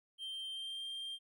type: tone with pitch glide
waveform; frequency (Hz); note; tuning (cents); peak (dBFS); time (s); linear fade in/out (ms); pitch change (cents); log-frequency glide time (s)
triangle; 3147 to 3182; G7 to G7; +6 to +25; -39; 0.18-1.19; 50; +19; 0.47-0.84
effects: none